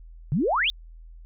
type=exponential sweep; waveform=sine; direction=up; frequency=127.2 to 3700 Hz; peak=-20 dBFS; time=0.32-0.7 s; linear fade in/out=0 ms; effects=added 41 Hz sine -42 dBFS peak until 1.25 s